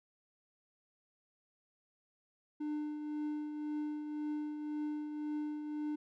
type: tone with tremolo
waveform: triangle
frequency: 300 Hz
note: D4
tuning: 37 cents sharp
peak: -32 dBFS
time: 2.6-5.96 s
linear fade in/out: 10 ms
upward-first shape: triangle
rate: 1.9 Hz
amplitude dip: 50%
effects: none